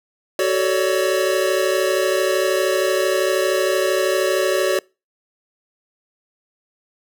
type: chord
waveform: square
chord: D major seventh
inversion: first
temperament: equal with one note detuned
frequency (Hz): 375.4 / 440 / 554.4 / 587.3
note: F#4 / A4 / C#5 / D5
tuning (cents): +25 / 0 / 0 / 0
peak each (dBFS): -21 / -26 / -22 / -24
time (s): 0.39-4.79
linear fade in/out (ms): 2
effects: noise-tail reverb RT60 0.3 s tail -26 dB re dry